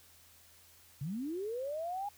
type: linear sweep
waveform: sine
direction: up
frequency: 126.9 to 830.6 Hz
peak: -35 dBFS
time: 1.01-2.09 s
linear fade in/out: 5 ms
effects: added 84 Hz sine -69 dBFS peak until 2.17 s + white hiss -61 dBFS RMS until 2.17 s